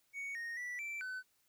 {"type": "tone with pitch steps", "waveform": "triangle", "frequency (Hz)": [2231, 1858, 1961, 2337, 1512], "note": ["C#7", "A#6", "B6", "D7", "F#6"], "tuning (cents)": [11, -6, -13, -9, 37], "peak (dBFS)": -38, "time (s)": [0.13, 1.23], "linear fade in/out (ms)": 50, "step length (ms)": 220, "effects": ["white hiss -75 dBFS RMS until 1.48 s"]}